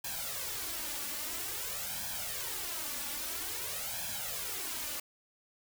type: noise with flanger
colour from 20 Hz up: white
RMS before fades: -38 dBFS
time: 0.04-5 s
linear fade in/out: 5 ms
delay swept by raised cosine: 1.2 to 3.5 ms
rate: 0.5 Hz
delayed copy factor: +0.75
effects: none